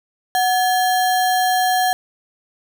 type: tone with sample-and-hold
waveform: sine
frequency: 740 Hz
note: F#5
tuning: in tune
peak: -14 dBFS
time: 0.35-1.93 s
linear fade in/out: 0 ms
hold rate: 2450 Hz
effects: none